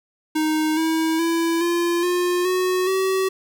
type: tone with pitch steps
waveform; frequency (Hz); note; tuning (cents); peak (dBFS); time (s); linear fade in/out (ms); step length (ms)
square; 311.1 / 321.7 / 332.7 / 344 / 355.7 / 367.8 / 380.4; D#4 / E4 / E4 / F4 / F4 / F#4 / F#4; 0 / -42 / +16 / -26 / +32 / -10 / +48; -19; 0.35-3.29; 10; 420
effects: 9-bit